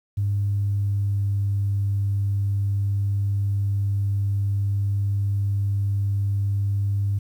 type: tone with pitch glide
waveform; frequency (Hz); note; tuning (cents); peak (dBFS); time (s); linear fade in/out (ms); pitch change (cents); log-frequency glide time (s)
sine; 100.9 to 100.03; G#2 to G2; -49 to +36; -19; 0.17-7.19; 10; -15; 0.51-1.41
effects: tanh soft clip ceiling -15 dBFS + 9-bit